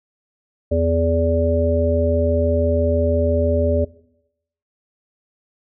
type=harmonic tone; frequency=83 Hz; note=E2; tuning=12 cents sharp; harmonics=1 / 3 / 5 / 7; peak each=-19 / -24 / -23 / -19 dBFS; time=0.71-3.85 s; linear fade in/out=10 ms; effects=noise-tail reverb RT60 0.8 s tail -20 dB re dry